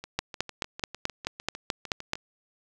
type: two click trains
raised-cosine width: 0.2 ms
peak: -9 / -21 dBFS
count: 10 / 15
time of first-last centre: 0.19-2.134 / 0.04-2.155 s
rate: 4.63 / 6.62 Hz
effects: none